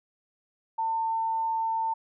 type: tone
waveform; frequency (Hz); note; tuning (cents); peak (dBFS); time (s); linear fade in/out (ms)
sine; 899; A5; +37; -25; 0.78-1.94; 10
effects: none